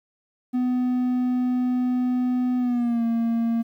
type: tone with pitch glide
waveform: triangle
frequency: 250 to 230.6 Hz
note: B3 to A#3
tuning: +21 to -19 cents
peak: -18 dBFS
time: 0.53-3.63 s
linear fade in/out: 20 ms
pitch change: -140 cents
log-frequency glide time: 2.58-3.04 s
effects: 10-bit